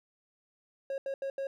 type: tone bursts at uneven times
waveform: triangle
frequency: 545 Hz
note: C#5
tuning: 29 cents flat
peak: -30 dBFS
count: 4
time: 0.9-0.98 / 1.06-1.14 / 1.22-1.3 / 1.38-1.47 s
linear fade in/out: 2 ms
effects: none